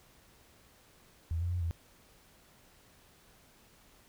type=tone with pitch steps; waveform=sine; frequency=82.3 / 87.2 / 88.7 / 83.7 Hz; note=E2 / F2 / F2 / E2; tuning=-2 / -2 / +27 / +27 cents; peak=-30 dBFS; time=1.31-1.71 s; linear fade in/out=0 ms; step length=100 ms; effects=pink hiss -62 dBFS RMS until 4.08 s